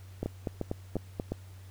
two click trains, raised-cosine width 2 ms, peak -18 / -18 dBFS, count 5 / 4, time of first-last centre 0.23-1.199 / 0.26-1.32 s, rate 4.13 / 2.83 Hz, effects added 94 Hz sine -46 dBFS peak until 1.7 s + pink hiss -59 dBFS RMS until 1.7 s

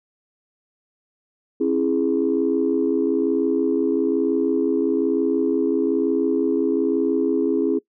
sine chord, C augmented, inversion none, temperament equal with one note detuned, 268.5 / 329.6 / 415.3 Hz, C4 / E4 / G#4, +45 / 0 / 0 cents, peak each -21 dBFS, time 1.6-7.79 s, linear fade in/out 10 ms, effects noise-tail reverb RT60 0.1 s tail -21 dB re dry + tanh soft clip ceiling -9 dBFS

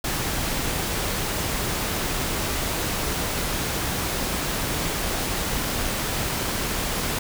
pink noise, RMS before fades -26 dBFS, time 0.04-7.19 s, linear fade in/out 5 ms, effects none

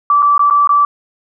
sine tone with dropouts, 1160 Hz, D6, 22 cents flat, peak -7 dBFS, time 0.1-0.85 s, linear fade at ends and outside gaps 2 ms, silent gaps 0.223-0.227 / 0.379-0.393 / 0.5-0.508 / 0.674-0.692 s, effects none

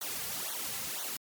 white noise with flanger, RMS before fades -37 dBFS, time 0.01-1.17 s, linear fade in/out 5 ms, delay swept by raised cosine 0.39 to 3.29 ms, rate 2 Hz, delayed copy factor -1, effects MP3 96 kbps

